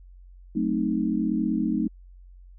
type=chord; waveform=sine; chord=F# diminished seventh; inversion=none; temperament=equal; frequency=185 / 220 / 261.6 / 311.1 Hz; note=F#3 / A3 / C4 / Eb4; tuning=0 / 0 / 0 / 0 cents; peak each=-30 / -26 / -29 / -27 dBFS; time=0.55-1.88 s; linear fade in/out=10 ms; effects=added 45 Hz sine -45 dBFS peak until 2.58 s